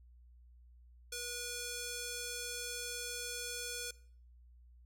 square tone with band-pass filter, 483.8 Hz, B4, 36 cents flat, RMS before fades -42 dBFS, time 1.12-3.91 s, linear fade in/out 5 ms, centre 7300 Hz, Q 0.8, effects noise-tail reverb RT60 0.5 s tail -20 dB re dry + added 60 Hz sine -57 dBFS peak until 4.85 s

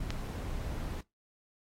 brown noise, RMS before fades -37 dBFS, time 0-1.01 s, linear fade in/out 5 ms
click, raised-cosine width 0.2 ms, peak -18 dBFS, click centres 0.105 s
effects noise-tail reverb RT60 0.2 s tail -21 dB re dry + AAC 48 kbps

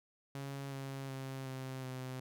sawtooth tone with pitch steps, 138.2 / 135.9 / 133.65 / 131.43 / 129.24 Hz, C#3 / C#3 / C3 / C3 / C3, -5 / -34 / +37 / +8 / -21 cents, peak -37 dBFS, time 0.35-2.2 s, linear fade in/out 2 ms, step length 370 ms, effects none

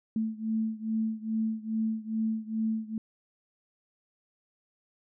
sine beating tone pair, 220 / 222.4 Hz, A3 / A3, 0 / +19 cents, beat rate 2.4 Hz, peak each -30 / -32 dBFS, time 0.16-2.98 s, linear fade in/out 2 ms, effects none

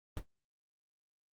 brown noise with exponential decay, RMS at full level -32 dBFS, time 0.17-0.26 s, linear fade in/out 1 ms, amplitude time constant 18 ms, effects Opus 24 kbps

